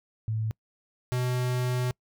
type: tone pair in turn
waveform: sine / square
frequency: 110 / 125.23 Hz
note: A2 / B2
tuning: 0 / +24 cents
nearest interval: major second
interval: 224 cents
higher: second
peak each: -26 dBFS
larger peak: neither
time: 0.28-0.51 / 1.12-1.91 s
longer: second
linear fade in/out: 0 ms
effects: noise-tail reverb RT60 0.1 s tail -26 dB re dry